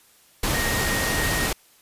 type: tone in noise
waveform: sine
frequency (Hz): 1867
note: A#6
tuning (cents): +2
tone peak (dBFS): -27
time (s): 0.54-1.47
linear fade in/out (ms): 5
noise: pink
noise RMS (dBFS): -24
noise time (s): 0.43-1.53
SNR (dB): -6
effects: white hiss -56 dBFS RMS until 1.81 s + resampled to 32000 Hz